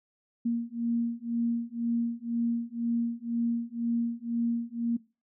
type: beating tone pair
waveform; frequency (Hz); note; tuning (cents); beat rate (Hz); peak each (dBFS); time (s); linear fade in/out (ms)
sine; 233.1 / 235.1; A#3 / A#3; 0 / +15; 2; -30; 0.45-4.97; 10
effects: noise-tail reverb RT60 0.3 s tail -20 dB re dry